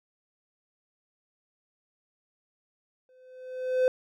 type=tone with exponential growth; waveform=triangle; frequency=511 Hz; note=C5; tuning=41 cents flat; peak=-16 dBFS; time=3.09-3.88 s; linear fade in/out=1 ms; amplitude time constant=170 ms; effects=none